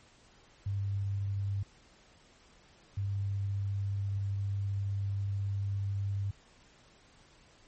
sine tone bursts at uneven times, 99.4 Hz, G2, 25 cents sharp, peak -30 dBFS, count 2, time 0.66-1.63 / 2.97-6.31 s, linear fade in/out 5 ms, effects pink hiss -61 dBFS RMS until 7.67 s + MP3 32 kbps

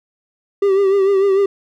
triangle tone with vibrato, 392 Hz, G4, in tune, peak -9 dBFS, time 0.62-1.46 s, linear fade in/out 5 ms, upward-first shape triangle, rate 6.7 Hz, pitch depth 60 cents each way, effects none

